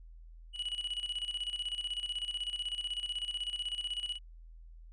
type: tone with tremolo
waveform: triangle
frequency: 2931 Hz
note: F#7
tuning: 17 cents flat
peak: -31 dBFS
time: 0.53-4.19 s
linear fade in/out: 50 ms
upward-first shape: square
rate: 16 Hz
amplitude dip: 70%
effects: added 41 Hz sine -49 dBFS peak until 4.92 s + resampled to 24000 Hz